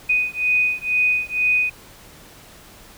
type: beating tone pair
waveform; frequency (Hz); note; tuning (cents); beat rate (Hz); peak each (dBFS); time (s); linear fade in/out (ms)
sine; 2489 / 2491.1; D#7 / D#7; 0 / +1; 2.1; -20; 0.09-1.7; 10
effects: pink hiss -45 dBFS RMS until 2.97 s